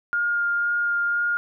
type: tone with vibrato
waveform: sine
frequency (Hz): 1413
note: F6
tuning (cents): +20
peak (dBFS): -20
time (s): 0.13-1.37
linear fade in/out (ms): 0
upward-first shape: sine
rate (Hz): 2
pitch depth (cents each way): 10
effects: none